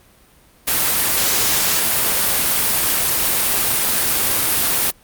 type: noise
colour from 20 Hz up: white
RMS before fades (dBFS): -17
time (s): 0.67-4.91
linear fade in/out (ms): 10
effects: pink hiss -51 dBFS RMS until 5.03 s + Opus 32 kbps